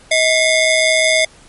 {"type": "ring-modulated tone", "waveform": "sawtooth", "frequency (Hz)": 1396.9, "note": "F6", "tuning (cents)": 0, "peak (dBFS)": -4, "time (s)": [0.11, 1.25], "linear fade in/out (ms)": 5, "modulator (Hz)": 761, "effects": ["pink hiss -45 dBFS RMS until 1.48 s", "MP3 48 kbps"]}